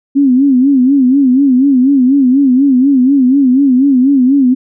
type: tone with vibrato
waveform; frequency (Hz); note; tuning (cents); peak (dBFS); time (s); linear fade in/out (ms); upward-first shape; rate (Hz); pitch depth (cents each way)
sine; 265.7; C4; +27; -5; 0.15-4.55; 20; sine; 4.1; 120
effects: none